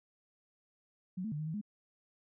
sine tone with pitch steps, 183.8 / 220.1 / 148.8 / 154.7 / 159 / 209.1 Hz, F#3 / A3 / D3 / D#3 / D#3 / G#3, -11 / +1 / +23 / -10 / +38 / +12 cents, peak -35 dBFS, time 1.17-1.614 s, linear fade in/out 10 ms, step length 74 ms, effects none

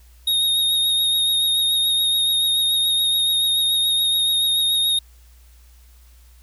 square tone with vibrato, 3729 Hz, A#7, in tune, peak -17 dBFS, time 0.27-4.99 s, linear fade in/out 5 ms, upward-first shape triangle, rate 7 Hz, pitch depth 26 cents each way, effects added 60 Hz sine -46 dBFS peak until 6.42 s + white hiss -57 dBFS RMS until 6.42 s

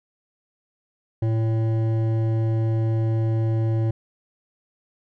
sine tone with hard clipping, 112 Hz, A2, 31 cents sharp, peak -21 dBFS, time 1.22-3.91 s, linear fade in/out 5 ms, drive 11 dB, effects none

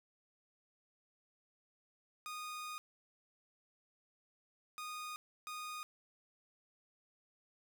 sawtooth tone bursts at uneven times, 1234 Hz, D#6, 15 cents flat, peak -39 dBFS, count 3, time 2.26-2.78 / 4.78-5.16 / 5.47-5.83 s, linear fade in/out 0 ms, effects none

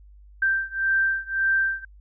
sine beating tone pair, 1568 / 1569.8 Hz, G6 / G6, 0 / +2 cents, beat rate 1.8 Hz, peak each -23 / -24 dBFS, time 0.42-1.85 s, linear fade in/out 5 ms, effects added 50 Hz sine -46 dBFS peak until 2 s

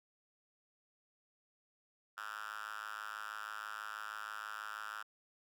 5% pulse tone with high-pass filter, 106.2 Hz, G#2, 39 cents sharp, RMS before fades -45 dBFS, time 2.17-5.03 s, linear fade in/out 10 ms, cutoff 1400 Hz, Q 5.7, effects none

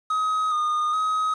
triangle tone with vibrato, 1244.5 Hz, D#6, in tune, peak -19 dBFS, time 0.1-1.34 s, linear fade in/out 5 ms, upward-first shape square, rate 1.2 Hz, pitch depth 28 cents each way, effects resampled to 22050 Hz + 8-bit

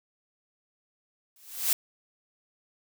blue noise with exponential growth, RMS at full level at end -21 dBFS, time 1.36-1.73 s, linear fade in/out 2 ms, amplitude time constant 80 ms, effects none

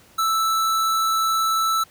square tone, 1318.5 Hz, E6, in tune, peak -19 dBFS, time 0.18-1.84 s, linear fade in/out 10 ms, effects pink hiss -52 dBFS RMS until 1.9 s + high-pass 60 Hz 12 dB/octave

